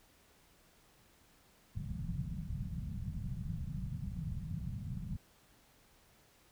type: low-pass noise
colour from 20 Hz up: white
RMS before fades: -40 dBFS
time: 1.75-5.17 s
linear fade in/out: 10 ms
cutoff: 190 Hz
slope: 48 dB/octave
effects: pink hiss -66 dBFS RMS until 6.51 s